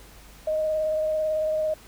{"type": "tone with vibrato", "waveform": "sine", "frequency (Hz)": 622.3, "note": "D#5", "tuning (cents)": 0, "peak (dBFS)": -22, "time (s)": [0.47, 1.74], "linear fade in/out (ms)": 5, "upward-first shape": "triangle", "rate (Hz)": 18, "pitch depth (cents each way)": 19, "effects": ["added 50 Hz sine -50 dBFS peak until 1.87 s", "pink hiss -50 dBFS RMS until 1.87 s"]}